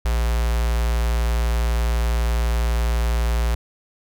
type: tone with notch filter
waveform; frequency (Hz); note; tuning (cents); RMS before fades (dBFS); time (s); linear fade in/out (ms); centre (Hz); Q
square; 58; A#1; -8; -20; 0.05-3.55; 5; 240; 0.77
effects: none